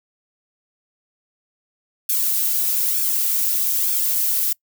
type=noise with flanger; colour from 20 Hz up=violet; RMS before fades=-20 dBFS; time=2.09-4.53 s; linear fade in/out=5 ms; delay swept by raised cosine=1 to 3.3 ms; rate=1.1 Hz; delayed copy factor=-0.85; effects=noise-tail reverb RT60 0.1 s tail -25 dB re dry